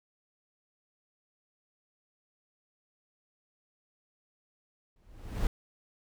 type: noise with exponential growth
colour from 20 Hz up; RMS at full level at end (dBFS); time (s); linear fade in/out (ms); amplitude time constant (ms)
brown; -26; 4.96-5.47; 2; 110
effects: none